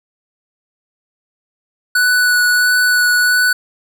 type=tone with vibrato; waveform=square; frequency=1480 Hz; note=F#6; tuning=in tune; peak=-11 dBFS; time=1.95-3.53 s; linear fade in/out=5 ms; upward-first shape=sine; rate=1.5 Hz; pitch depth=11 cents each way; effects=none